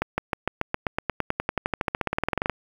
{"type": "accelerating click train", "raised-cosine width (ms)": 0.5, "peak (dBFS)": -8, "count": 30, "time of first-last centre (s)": [0.02, 2.497], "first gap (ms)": 160, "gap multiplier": 0.95, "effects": ["7-bit"]}